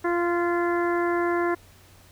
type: harmonic tone with a mistuned harmonic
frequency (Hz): 346.6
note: F4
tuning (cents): -13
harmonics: 1 / 2 / 3 / 4 / 5 / 6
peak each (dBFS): -23 / -30 / -30 / -33 / -33 / -39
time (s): 0.04-1.55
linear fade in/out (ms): 10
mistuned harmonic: 6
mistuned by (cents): -19
effects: added 93 Hz sine -54 dBFS peak until 2.11 s + pink hiss -54 dBFS RMS until 2.11 s